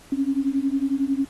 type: beating tone pair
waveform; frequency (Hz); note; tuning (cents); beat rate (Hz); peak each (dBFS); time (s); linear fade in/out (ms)
sine; 268.6 / 279.6; C4 / C#4; +46 / +15; 11; -23; 0.12-1.25; 5
effects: pink hiss -50 dBFS RMS until 1.29 s + AAC 32 kbps